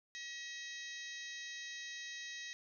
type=harmonic tone; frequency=638 Hz; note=D#5; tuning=43 cents sharp; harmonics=3 / 4 / 5 / 6 / 7 / 8 / 9 / 10; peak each=-47 / -54 / -57 / -50 / -59 / -56 / -57 / -54 dBFS; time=0.15-2.53 s; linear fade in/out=0 ms; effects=none